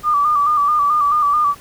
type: tone with vibrato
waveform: sine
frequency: 1182 Hz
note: D6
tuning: 11 cents sharp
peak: -12 dBFS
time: 0.03-1.55 s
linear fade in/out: 50 ms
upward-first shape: square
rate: 4.6 Hz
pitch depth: 45 cents each way
effects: pink hiss -42 dBFS RMS until 1.6 s